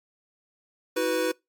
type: chord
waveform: square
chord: E suspended second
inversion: none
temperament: equal with one note detuned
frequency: 321.4 / 370 / 493.9 Hz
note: E4 / F#4 / B4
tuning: -44 / 0 / 0 cents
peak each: -30 / -30 / -26 dBFS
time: 0.96-1.32 s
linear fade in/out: 10 ms
effects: noise-tail reverb RT60 0.2 s tail -24 dB re dry + MP3 96 kbps